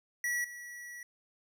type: tone with level steps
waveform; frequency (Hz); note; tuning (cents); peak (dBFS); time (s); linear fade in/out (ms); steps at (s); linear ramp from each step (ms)
square; 1936; B6; -35; -31 / -44; 0.24-1.03; 2; 0.44; 5
effects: none